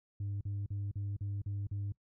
sine tone bursts, 100.6 Hz, G2, 45 cents sharp, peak -32 dBFS, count 7, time 0.2-1.922 s, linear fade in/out 5 ms, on 210 ms, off 42 ms, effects noise-tail reverb RT60 0.1 s tail -24 dB re dry + tanh soft clip ceiling -33 dBFS

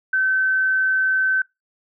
sine tone, 1534 Hz, G6, 38 cents flat, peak -16 dBFS, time 0.13-1.42 s, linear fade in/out 5 ms, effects noise-tail reverb RT60 0.2 s tail -23 dB re dry

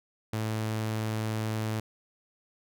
sawtooth tone, 109.5 Hz, A2, 8 cents flat, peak -25 dBFS, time 0.33-1.8 s, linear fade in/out 5 ms, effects none

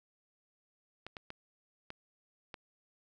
clicks, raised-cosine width 0.3 ms, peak -27 dBFS, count 5, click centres 1.066 / 1.168 / 1.304 / 1.904 / 2.542 s, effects none

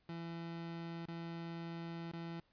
30% pulse tone with dropouts, 167.6 Hz, E3, 29 cents sharp, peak -40 dBFS, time 0.09-2.4 s, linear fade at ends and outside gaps 2 ms, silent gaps 1.057-1.083 / 2.115-2.134 s, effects pink hiss -75 dBFS RMS until 2.52 s + resampled to 11025 Hz

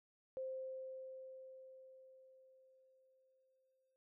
sine tone with exponential decay, 523.3 Hz, C5, in tune, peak -40 dBFS, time 0.37-3.96 s, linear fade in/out 0 ms, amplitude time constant 780 ms, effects none

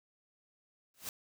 white noise with exponential growth, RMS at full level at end -36 dBFS, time 0.94-1.09 s, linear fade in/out 1 ms, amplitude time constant 32 ms, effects none

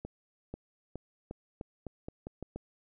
accelerating click train, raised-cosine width 2 ms, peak -26 dBFS, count 10, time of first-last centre 0.05-2.56 s, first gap 490 ms, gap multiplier 0.85, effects none

